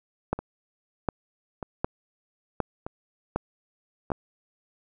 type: two click trains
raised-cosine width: 1 ms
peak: -10 / -19 dBFS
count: 6 / 4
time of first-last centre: 0.33-4.118 / 0.39-4.103 s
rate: 1.32 / 0.808 Hz
effects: none